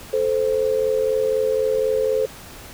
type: tone pair together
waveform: sine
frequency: 437 / 521 Hz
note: A4 / C5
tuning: -12 / -7 cents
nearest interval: minor third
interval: 305 cents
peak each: -20 dBFS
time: 0.13-2.26 s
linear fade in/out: 5 ms
effects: pink hiss -40 dBFS RMS until 2.73 s